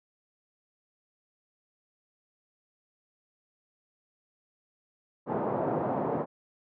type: band-pass noise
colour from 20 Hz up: white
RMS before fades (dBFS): -30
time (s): 5.26-6.26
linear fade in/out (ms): 50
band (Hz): 130 to 840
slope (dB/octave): 24
effects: none